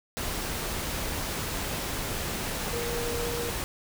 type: tone in noise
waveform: sine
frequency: 473.9 Hz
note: A#4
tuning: 28 cents sharp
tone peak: -32 dBFS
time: 2.73-3.5 s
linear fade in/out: 0 ms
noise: pink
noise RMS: -32 dBFS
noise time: 0.17-3.64 s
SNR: -3 dB
effects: none

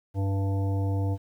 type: harmonic tone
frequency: 97.8 Hz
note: G2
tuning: 4 cents flat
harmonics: 1 / 3 / 5 / 7 / 9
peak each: -24 / -34 / -38 / -41 / -43 dBFS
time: 0.14-1.18 s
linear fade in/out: 50 ms
effects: 10-bit

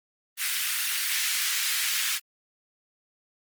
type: high-pass noise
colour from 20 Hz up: pink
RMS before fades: -27 dBFS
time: 0.37-2.2 s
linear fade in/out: 50 ms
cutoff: 1700 Hz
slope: 24 dB/octave
effects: Opus 24 kbps

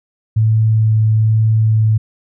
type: tone with vibrato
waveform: sine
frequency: 109.8 Hz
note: A2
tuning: 3 cents flat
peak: -9 dBFS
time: 0.36-1.98 s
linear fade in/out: 10 ms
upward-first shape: sine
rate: 1.1 Hz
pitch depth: 8 cents each way
effects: none

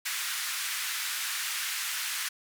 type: band-pass noise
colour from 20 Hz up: pink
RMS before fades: -33 dBFS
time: 0.05-2.29 s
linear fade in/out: 10 ms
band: 1400 to 16000 Hz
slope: 24 dB/octave
effects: none

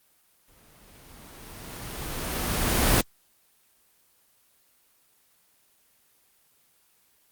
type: noise with exponential growth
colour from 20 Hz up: pink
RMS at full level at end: -19 dBFS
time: 0.48-3.01 s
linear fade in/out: 2 ms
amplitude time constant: 550 ms
effects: white hiss -64 dBFS RMS until 7.31 s + Opus 24 kbps

